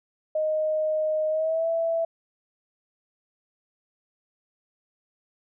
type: tone with pitch glide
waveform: sine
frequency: 621 to 661.7 Hz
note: D#5 to E5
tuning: -3 to +6 cents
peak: -22 dBFS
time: 0.35-2.05 s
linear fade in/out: 5 ms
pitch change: +109 cents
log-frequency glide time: 1.29-1.68 s
effects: none